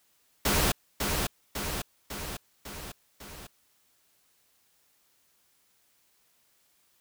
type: noise with echo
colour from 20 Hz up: pink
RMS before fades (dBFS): -25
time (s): 0.45-0.72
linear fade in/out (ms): 5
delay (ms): 550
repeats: 5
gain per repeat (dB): -4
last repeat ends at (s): 3.47
effects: white hiss -68 dBFS RMS until 7 s